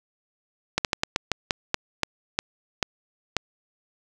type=slowing click train; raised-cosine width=0.2 ms; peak=-4 dBFS; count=12; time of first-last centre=0.78-3.367 s; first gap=68 ms; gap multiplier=1.23; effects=none